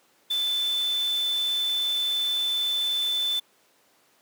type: tone in noise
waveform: sine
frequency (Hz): 3520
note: A7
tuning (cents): 0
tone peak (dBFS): -23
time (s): 0.3-3.4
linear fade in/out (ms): 10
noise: white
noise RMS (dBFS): -40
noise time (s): 0.3-3.4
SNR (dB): +14
effects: pink hiss -62 dBFS RMS until 4.21 s + high-pass 300 Hz 12 dB/octave